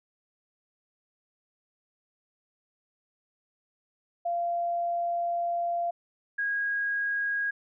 sine tone pair in turn, 690 / 1641.1 Hz, F5 / G#6, -21 / -21 cents, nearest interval octave + minor third, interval 1500 cents, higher second, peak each -26 dBFS, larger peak neither, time 4.25-5.91 / 6.38-7.51 s, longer first, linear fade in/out 10 ms, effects none

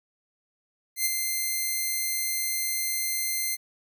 5% pulse tone with ADSR envelope, 2084 Hz, C7, 7 cents flat, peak -11 dBFS, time 0.96-3.57 s, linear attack 94 ms, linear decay 26 ms, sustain -5 dB, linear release 32 ms, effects none

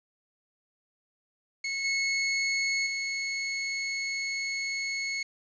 sawtooth tone with level steps, 2189 Hz, C#7, 22 cents flat, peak -26 / -22 / -26 dBFS, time 1.64-5.23 s, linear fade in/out 5 ms, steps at 1.84 / 2.86 s, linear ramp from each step 10 ms, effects resampled to 16000 Hz + 9-bit

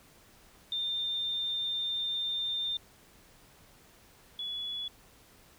sine tone pair in turn, 3606 / 3404 Hz, A7 / G#7, +42 / +42 cents, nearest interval minor second, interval 100 cents, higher first, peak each -30 / -34 dBFS, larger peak first, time 0.72-2.77 / 4.39-4.88 s, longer first, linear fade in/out 2 ms, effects pink hiss -59 dBFS RMS until 5.58 s

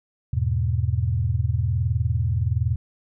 sine chord, E major, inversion none, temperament equal, 82.41 / 103.83 / 123.47 Hz, E2 / G#2 / B2, 0 / 0 / 0 cents, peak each -24 dBFS, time 0.33-2.76 s, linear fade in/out 5 ms, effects none

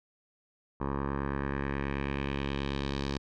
10% pulse tone with low-pass filter sweep, 69.3 Hz, C#2, in tune, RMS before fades -33 dBFS, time 0.8-3.18 s, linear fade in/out 10 ms, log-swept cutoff 1100 to 4700 Hz, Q 2.1, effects none

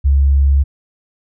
sine tone, 69.3 Hz, C#2, in tune, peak -8 dBFS, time 0.04-0.64 s, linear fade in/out 20 ms, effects none

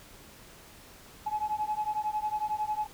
sine beating tone pair, 845 / 856 Hz, G#5 / A5, +30 / -48 cents, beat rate 11 Hz, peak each -31 dBFS, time 1.26-2.87 s, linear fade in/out 10 ms, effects tanh soft clip ceiling -22 dBFS + pink hiss -52 dBFS RMS until 2.93 s

